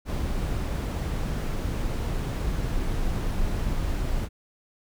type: noise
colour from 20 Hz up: brown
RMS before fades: -27 dBFS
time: 0.05-4.29 s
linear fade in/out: 50 ms
effects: none